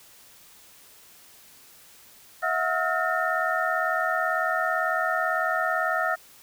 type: tone cluster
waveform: sine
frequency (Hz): 648 / 726 / 1293 / 1415 / 1819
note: E5 / F#5 / E6 / F6 / A#6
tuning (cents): -30 / -33 / -34 / +22 / -43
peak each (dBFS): -29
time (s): 2.42-6.16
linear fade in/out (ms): 20
effects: white hiss -52 dBFS RMS until 6.42 s